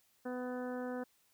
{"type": "harmonic tone", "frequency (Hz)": 250, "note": "B3", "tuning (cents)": 21, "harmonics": [1, 2, 3, 4, 5, 6, 7], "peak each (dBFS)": [-40, -41, -48, -53, -54, -51, -56], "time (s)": [0.25, 1.04], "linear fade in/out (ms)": 10, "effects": ["white hiss -72 dBFS RMS until 1.33 s"]}